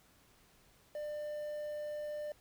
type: tone with quantisation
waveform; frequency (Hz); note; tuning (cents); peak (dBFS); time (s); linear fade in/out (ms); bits
triangle; 597; D5; +28; -36; 0.95-2.32; 2; 10
effects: pink hiss -66 dBFS RMS until 2.4 s